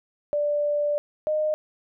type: tone pair in turn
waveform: sine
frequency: 587.3 / 613.9 Hz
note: D5 / D#5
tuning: 0 / -23 cents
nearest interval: minor second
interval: 77 cents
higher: second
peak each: -21 dBFS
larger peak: neither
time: 0.33-0.98 / 1.27-1.54 s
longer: first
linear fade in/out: 0 ms
effects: none